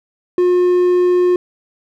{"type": "tone", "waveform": "triangle", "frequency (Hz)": 358.5, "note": "F4", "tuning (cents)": 45, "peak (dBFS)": -8, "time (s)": [0.38, 1.36], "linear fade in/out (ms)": 2, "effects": []}